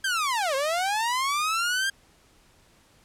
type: linear two-way sweep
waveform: sawtooth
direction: down then up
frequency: 1612 to 523.3 to 1612 Hz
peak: -20 dBFS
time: 0.04-1.9 s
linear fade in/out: 5 ms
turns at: 0.55 s
effects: pink hiss -59 dBFS RMS until 3.04 s + low-pass 11000 Hz 12 dB/octave